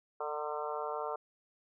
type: harmonic tone with a mistuned harmonic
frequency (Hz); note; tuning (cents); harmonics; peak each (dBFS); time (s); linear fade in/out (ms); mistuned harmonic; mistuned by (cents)
149.7; D3; +33; 3 / 4 / 5 / 6 / 7 / 8 / 9; -40 / -41 / -42 / -43 / -43 / -44 / -45; 0.2-1.16; 5; 6; +31
effects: none